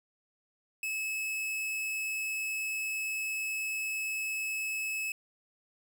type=tone; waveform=45% pulse; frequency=2591 Hz; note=E7; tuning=30 cents flat; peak=-32 dBFS; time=0.83-5.12 s; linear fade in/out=2 ms; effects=none